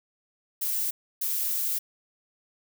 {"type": "noise bursts at uneven times", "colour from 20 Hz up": "violet", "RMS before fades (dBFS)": -28, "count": 2, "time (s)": [[0.61, 0.91], [1.21, 1.79]], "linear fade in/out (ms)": 10, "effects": []}